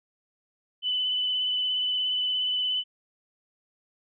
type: tone with vibrato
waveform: sine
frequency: 3004 Hz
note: F#7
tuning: 26 cents sharp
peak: -24 dBFS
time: 0.82-2.84 s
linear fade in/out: 50 ms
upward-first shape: sine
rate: 17 Hz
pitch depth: 20 cents each way
effects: none